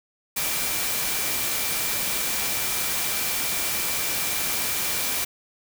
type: tone in noise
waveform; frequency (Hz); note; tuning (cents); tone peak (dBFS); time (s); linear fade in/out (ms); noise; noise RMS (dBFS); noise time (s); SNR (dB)
sine; 2349; D7; 0; -36; 0.36-5.25; 10; white; -26; 0.36-5.25; -13
effects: none